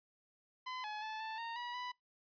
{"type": "tone with pitch steps", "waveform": "sawtooth", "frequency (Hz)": [1018, 848, 870, 882, 923, 968, 990], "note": ["C6", "G#5", "A5", "A5", "A#5", "B5", "B5"], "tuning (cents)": [-48, 36, -20, 4, -17, -35, 4], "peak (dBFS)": -37, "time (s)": [0.66, 1.92], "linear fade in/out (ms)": 10, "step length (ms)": 180, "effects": ["noise-tail reverb RT60 0.2 s tail -26 dB re dry", "resampled to 11025 Hz"]}